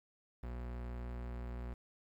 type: tone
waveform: 40% pulse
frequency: 60.4 Hz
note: B1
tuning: 38 cents flat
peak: -40 dBFS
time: 0.43-1.74 s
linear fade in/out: 5 ms
effects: low-pass 2000 Hz 12 dB/octave + 11-bit